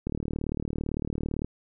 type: click train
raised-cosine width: 3 ms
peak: -17 dBFS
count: 53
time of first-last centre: 0.07-1.446 s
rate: 37.8 Hz
effects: none

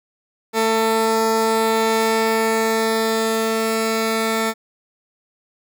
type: tone pair together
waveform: 15% pulse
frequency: 223.1 / 446.1 Hz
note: A3 / A4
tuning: +24 / +24 cents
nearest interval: octave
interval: 1200 cents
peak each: -14 / -14 dBFS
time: 0.53-4.54 s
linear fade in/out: 50 ms
effects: none

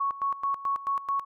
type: tone with tremolo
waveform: sine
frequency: 1108.7 Hz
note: C#6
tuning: in tune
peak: -24 dBFS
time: 0-1.25 s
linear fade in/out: 10 ms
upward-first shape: square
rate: 4.6 Hz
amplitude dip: 80%
effects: none

